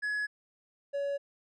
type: tone pair in turn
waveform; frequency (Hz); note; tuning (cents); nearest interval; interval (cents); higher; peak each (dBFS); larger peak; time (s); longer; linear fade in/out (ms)
triangle; 1689 / 563.6; G#6 / C#5; +29 / +29; octave + perfect fifth; 1900; first; -28; neither; 0.02-0.27 / 0.93-1.18; neither; 20
effects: resampled to 24000 Hz